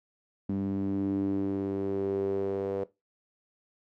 sawtooth tone with band-pass filter sweep, 98 Hz, G2, in tune, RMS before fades -30 dBFS, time 0.49-2.84 s, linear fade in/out 5 ms, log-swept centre 240 to 470 Hz, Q 5.6, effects noise-tail reverb RT60 0.2 s tail -17 dB re dry

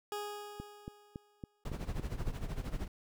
20% pulse tone with exponential decay, 414 Hz, G#4, 5 cents flat, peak -31 dBFS, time 0.12-1.64 s, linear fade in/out 1 ms, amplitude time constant 330 ms
click train, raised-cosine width 3 ms, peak -28 dBFS, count 7, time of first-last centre 0.6-2.276 s, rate 3.58 Hz
brown noise with tremolo, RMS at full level -35 dBFS, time 1.65-2.88 s, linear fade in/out 5 ms, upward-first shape sine, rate 13 Hz, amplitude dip 75%
effects none

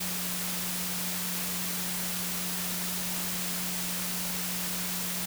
sine tone in noise, 180 Hz, F#3, 47 cents flat, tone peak -38 dBFS, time 0-5.26 s, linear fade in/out 10 ms, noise white, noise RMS -33 dBFS, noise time 0-5.26 s, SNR -8 dB, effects none

